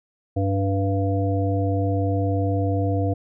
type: harmonic tone with a mistuned harmonic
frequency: 98 Hz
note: G2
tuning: in tune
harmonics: 1 / 3 / 5 / 7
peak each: -21 / -26 / -28 / -29 dBFS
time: 0.36-3.14 s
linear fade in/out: 10 ms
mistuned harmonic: 3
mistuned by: -18 cents
effects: none